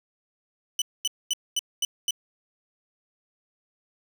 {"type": "tone bursts", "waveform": "25% pulse", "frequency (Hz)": 2988, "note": "F#7", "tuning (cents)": 16, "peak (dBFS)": -19, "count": 6, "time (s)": [0.79, 2.108], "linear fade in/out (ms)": 2, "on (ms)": 28, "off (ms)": 230, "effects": []}